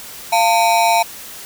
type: ring-modulated tone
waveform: square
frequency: 796 Hz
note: G5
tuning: 26 cents sharp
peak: -9 dBFS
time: 0.32-1.03 s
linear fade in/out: 10 ms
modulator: 104 Hz
effects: white hiss -34 dBFS RMS until 1.45 s